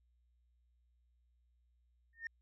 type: tone with exponential growth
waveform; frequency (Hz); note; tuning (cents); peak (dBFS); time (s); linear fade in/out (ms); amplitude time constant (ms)
sine; 1829; A#6; -33; -34; 2.13-2.27; 2; 29
effects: tanh soft clip ceiling -35 dBFS + added 60 Hz sine -70 dBFS peak until 2.41 s